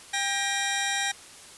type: tone pair together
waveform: 15% pulse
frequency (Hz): 796 / 1894.9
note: G5 / A#6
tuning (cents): +26 / +28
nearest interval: octave + minor third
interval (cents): 1502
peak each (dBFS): -22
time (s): 0.13-1.12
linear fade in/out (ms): 10
effects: white hiss -47 dBFS RMS until 1.57 s + resampled to 24000 Hz